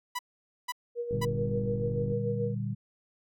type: tone bursts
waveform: sawtooth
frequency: 987.8 Hz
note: B5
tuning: in tune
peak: -27 dBFS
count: 3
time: 0.15-1.253 s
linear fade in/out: 10 ms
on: 41 ms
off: 490 ms
type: tone with tremolo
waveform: sine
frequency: 476.5 Hz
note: A#4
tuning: 38 cents sharp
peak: -28 dBFS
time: 0.95-2.55 s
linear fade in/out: 50 ms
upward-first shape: sine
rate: 6.9 Hz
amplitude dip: 60%
type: click train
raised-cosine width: 3 ms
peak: -28 dBFS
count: 51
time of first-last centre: 1.11-2.122 s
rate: 49.4 Hz
type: chord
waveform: sine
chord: G minor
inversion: first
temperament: equal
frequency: 116.54 / 146.83 / 196 Hz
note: Bb2 / D3 / G3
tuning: 0 / 0 / 0 cents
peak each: -32 / -37 / -35 dBFS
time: 1.12-2.75 s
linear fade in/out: 20 ms
effects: none